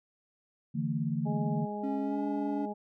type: chord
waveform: sine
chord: D suspended second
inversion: none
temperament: equal with one note detuned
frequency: 146.83 / 164.81 / 225.3 Hz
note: D3 / E3 / A3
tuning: 0 / 0 / +41 cents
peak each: -33 dBFS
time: 0.74-1.66 s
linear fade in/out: 20 ms
type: harmonic tone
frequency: 207.7 Hz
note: G#3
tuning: in tune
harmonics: 1 / 2 / 3 / 4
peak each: -37 / -40 / -42 / -39 dBFS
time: 1.25-2.74 s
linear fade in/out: 20 ms
type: tone with pitch glide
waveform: triangle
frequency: 274.7 to 285.9 Hz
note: C#4 to D4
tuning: -16 to -46 cents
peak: -29 dBFS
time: 1.83-2.66 s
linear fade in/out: 10 ms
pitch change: +70 cents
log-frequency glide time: 2-2.23 s
effects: none